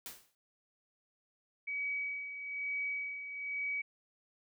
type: noise with exponential decay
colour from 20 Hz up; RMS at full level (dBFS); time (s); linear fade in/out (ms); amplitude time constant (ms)
white; -42; 0.06-0.35; 1; 62
type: tone with tremolo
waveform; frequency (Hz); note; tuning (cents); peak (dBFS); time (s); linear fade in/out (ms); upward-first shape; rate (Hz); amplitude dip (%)
sine; 2271; C#7; +41; -33; 1.67-3.82; 10; sine; 1.1; 60
effects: none